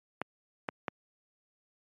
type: clicks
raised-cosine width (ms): 0.5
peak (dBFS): -16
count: 3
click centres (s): 0.216 / 0.688 / 0.882
effects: high-pass 150 Hz 12 dB/octave + MP3 64 kbps